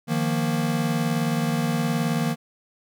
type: chord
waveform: square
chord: Eb suspended second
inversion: none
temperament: equal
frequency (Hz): 155.56 / 174.61 / 233.1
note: Eb3 / F3 / Bb3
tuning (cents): 0 / 0 / 0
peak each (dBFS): -26 / -29 / -26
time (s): 0.07-2.36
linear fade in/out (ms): 50
effects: none